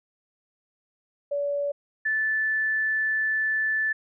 sine tone pair in turn, 572 / 1751.1 Hz, D5 / A6, -46 / -9 cents, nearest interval octave + perfect fifth, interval 1937 cents, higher second, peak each -24 / -22 dBFS, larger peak second, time 1.31-1.72 / 2.05-3.93 s, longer second, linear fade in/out 10 ms, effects none

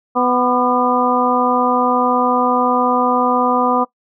harmonic tone with a mistuned harmonic, 249.1 Hz, B3, 15 cents sharp, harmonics 1 / 2 / 3 / 4 / 5, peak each -19 / -19 / -19 / -19 / -19 dBFS, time 0.15-3.85 s, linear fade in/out 20 ms, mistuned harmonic 5, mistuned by -49 cents, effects noise-tail reverb RT60 0.1 s tail -20 dB re dry

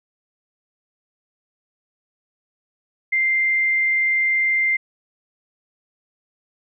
sine tone, 2093 Hz, C7, in tune, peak -16 dBFS, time 3.12-4.77 s, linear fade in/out 10 ms, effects none

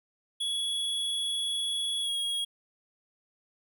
square tone with pitch glide, 3369 to 3302 Hz, G#7 to G#7, +24 to -11 cents, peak -29 dBFS, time 0.4-2.45 s, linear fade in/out 10 ms, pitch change -35 cents, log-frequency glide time 2.02-2.1 s, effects none

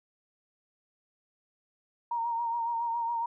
sine tone with vibrato, 932.3 Hz, A#5, in tune, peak -28 dBFS, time 2.11-3.26 s, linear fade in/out 5 ms, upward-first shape sine, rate 7.2 Hz, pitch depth 35 cents each way, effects none

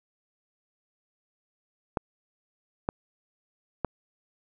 clicks, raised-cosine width 1 ms, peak -12 dBFS, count 3, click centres 1.972 / 2.889 / 3.847 s, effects none

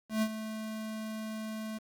square tone with ADSR envelope, 218.2 Hz, A3, 14 cents flat, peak -26 dBFS, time 0.09-1.79 s, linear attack 130 ms, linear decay 60 ms, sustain -11 dB, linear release 20 ms, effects 9-bit

